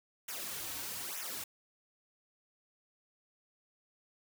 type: noise with flanger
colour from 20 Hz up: white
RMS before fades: -41 dBFS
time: 0.28-1.44 s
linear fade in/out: 5 ms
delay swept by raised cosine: 0.22 to 5.02 ms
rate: 1.1 Hz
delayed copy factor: -0.85
effects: none